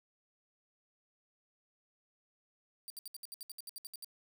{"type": "tone bursts", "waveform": "10% pulse", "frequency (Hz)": 4699, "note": "D8", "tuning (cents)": 0, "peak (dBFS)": -36, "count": 14, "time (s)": [2.88, 4.045], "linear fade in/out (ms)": 0, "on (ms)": 21, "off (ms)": 67, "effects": []}